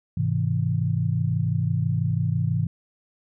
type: chord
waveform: sine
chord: Ab augmented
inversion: none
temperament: just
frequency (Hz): 103.83 / 129.78 / 162.23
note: Ab2 / C3 / E3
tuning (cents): 0 / -14 / -27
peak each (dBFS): -25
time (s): 0.17-2.67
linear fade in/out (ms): 5
effects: none